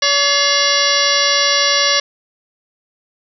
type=harmonic tone with a mistuned harmonic; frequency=569 Hz; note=C#5; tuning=45 cents sharp; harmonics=1 / 2 / 3 / 4 / 5 / 6 / 7 / 8 / 9 / 10; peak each=-21 / -21 / -21 / -21 / -21 / -21 / -21 / -21 / -21 / -21 dBFS; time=0.02-2 s; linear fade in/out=5 ms; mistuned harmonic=4; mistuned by=-130 cents; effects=none